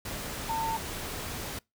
sine tone in noise, 901 Hz, A5, 41 cents sharp, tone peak -28 dBFS, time 0.49-0.77 s, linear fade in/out 5 ms, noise pink, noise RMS -37 dBFS, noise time 0.05-1.59 s, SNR +6 dB, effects noise-tail reverb RT60 0.2 s tail -24 dB re dry

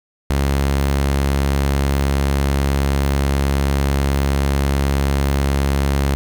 sawtooth tone, 69.3 Hz, C#2, in tune, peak -11 dBFS, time 0.3-6.15 s, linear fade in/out 0 ms, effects 7-bit

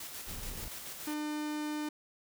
white noise with tremolo, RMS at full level -43 dBFS, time 0-1.14 s, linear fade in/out 5 ms, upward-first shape square, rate 7 Hz, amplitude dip 30%
brown noise, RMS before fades -43 dBFS, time 0.27-0.68 s, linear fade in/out 0 ms
45% pulse tone, 301 Hz, D4, 43 cents sharp, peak -34 dBFS, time 1.07-1.89 s, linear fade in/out 5 ms
effects none

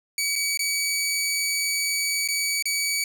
15% pulse tone with dropouts, 2272 Hz, C#7, 42 cents sharp, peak -16 dBFS, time 0.18-3.04 s, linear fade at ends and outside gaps 2 ms, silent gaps 0.356-0.36 / 0.574-0.592 / 2.277-2.286 / 2.625-2.655 s, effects none

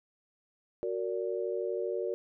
sine chord, Gb augmented, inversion none, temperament just, 370 / 462.5 / 578.1 Hz, Gb4 / Bb4 / D5, 0 / -14 / -27 cents, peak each -34 / -34 / -37 dBFS, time 0.83-2.14 s, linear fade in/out 0 ms, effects none

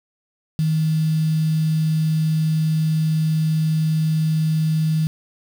sine tone with quantisation, 157.6 Hz, D#3, 23 cents sharp, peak -16 dBFS, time 0.59-5.07 s, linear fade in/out 0 ms, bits 6, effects none

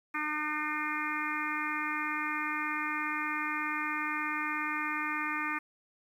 harmonic tone, 302.8 Hz, D#4, 47 cents flat, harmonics 1 / 3 / 4 / 5 / 6 / 7 / 8, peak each -40 / -41 / -36 / -40 / -38 / -38 / -39 dBFS, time 0.14-5.59 s, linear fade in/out 10 ms, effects 10-bit

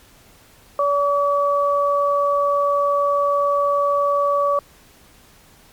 sine tone pair together, 571 / 1142 Hz, D5 / D6, -49 / -49 cents, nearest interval octave, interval 1200 cents, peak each -18 dBFS, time 0.79-4.59 s, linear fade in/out 2 ms, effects pink hiss -50 dBFS RMS until 5.72 s + MP3 96 kbps

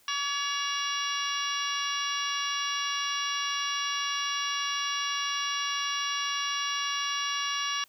harmonic tone with a mistuned harmonic, 564 Hz, C#5, 30 cents sharp, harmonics 2 / 3 / 4 / 5 / 6 / 7 / 8 / 9 / 10, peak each -33 / -36 / -40 / -34 / -37 / -40 / -47 / -45 / -37 dBFS, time 0.08-7.84 s, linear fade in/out 2 ms, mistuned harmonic 2, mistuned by +21 cents, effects white hiss -62 dBFS RMS until 7.88 s

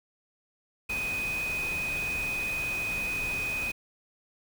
sine tone in noise, 2500 Hz, D#7, 8 cents sharp, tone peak -29 dBFS, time 0.89-3.72 s, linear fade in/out 10 ms, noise pink, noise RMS -39 dBFS, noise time 0.89-3.72 s, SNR +7 dB, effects none

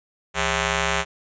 5% pulse ring-modulated tone, 238.6 Hz, A#3, 41 cents sharp, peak -6 dBFS, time 0.34-1.05 s, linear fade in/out 50 ms, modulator 307 Hz, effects resampled to 16000 Hz

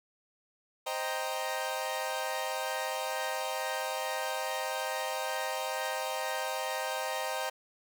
sawtooth chord, C minor seventh, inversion none, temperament equal, 523.3 / 622.3 / 784 / 932.3 Hz, C5 / Eb5 / G5 / Bb5, 0 / 0 / 0 / 0 cents, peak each -34 dBFS, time 0.86-7.5 s, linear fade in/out 10 ms, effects none

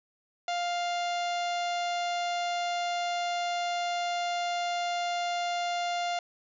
harmonic tone, 700 Hz, F5, 4 cents sharp, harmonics 1 / 2 / 3 / 4 / 5 / 6 / 7 / 8 / 9 / 10, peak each -29 / -40 / -40 / -41 / -42 / -44 / -50 / -50 / -52 / -51 dBFS, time 0.48-6.19 s, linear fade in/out 2 ms, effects none

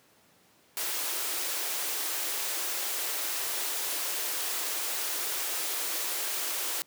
white high-pass noise, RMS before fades -32 dBFS, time 0.77-6.82 s, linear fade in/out 0 ms, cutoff 300 Hz, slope 96 dB/octave, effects pink hiss -62 dBFS RMS until 6.86 s + high-pass 150 Hz 12 dB/octave

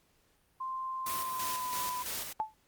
sine tone with pitch glide, 1046.5 to 999.8 Hz, C6 to B5, 0 to +21 cents, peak -34 dBFS, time 0.6-2.03 s, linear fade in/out 10 ms, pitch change -79 cents, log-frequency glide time 1.16-1.73 s
white noise with tremolo, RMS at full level -37 dBFS, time 1.06-2.33 s, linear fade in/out 5 ms, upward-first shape square, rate 3 Hz, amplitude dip 45%
sine tone with exponential decay, 870 Hz, A5, 20 cents flat, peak -25 dBFS, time 2.4-2.54 s, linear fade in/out 0 ms, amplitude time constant 29 ms
effects pink hiss -70 dBFS RMS until 2.67 s + Opus 48 kbps

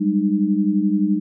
sine tone cluster, 193.2 / 204.8 / 305.3 Hz, G3 / G#3 / D#4, -25 / -24 / -33 cents, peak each -20 dBFS, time 0-1.2 s, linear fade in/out 20 ms, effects none

